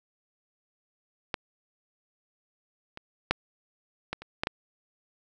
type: clicks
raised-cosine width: 0.3 ms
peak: -12 / -24 / -6 / -15 / -26 / -11 / -11 dBFS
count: 7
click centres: 1.342 / 2.974 / 3.31 / 4.13 / 4.22 / 4.435 / 4.471 s
effects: none